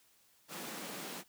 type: high-pass noise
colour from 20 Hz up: pink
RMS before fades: -44 dBFS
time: 0.48-1.24 s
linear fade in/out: 50 ms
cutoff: 160 Hz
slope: 48 dB/octave
effects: white hiss -68 dBFS RMS until 1.28 s